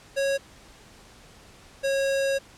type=tone pair in turn; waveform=square; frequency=550 / 546.5 Hz; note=C#5 / C#5; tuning=-14 / -25 cents; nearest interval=unison; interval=11 cents; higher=first; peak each=-23 dBFS; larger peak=neither; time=0.16-0.38 / 1.83-2.39 s; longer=second; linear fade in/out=20 ms; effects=pink hiss -51 dBFS RMS until 2.57 s + low-pass 9000 Hz 12 dB/octave